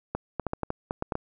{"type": "clicks", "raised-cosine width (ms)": 1, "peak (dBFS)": -14, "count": 10, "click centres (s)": [0.15, 0.397, 0.467, 0.534, 0.633, 0.704, 0.909, 1.024, 1.122, 1.154], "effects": []}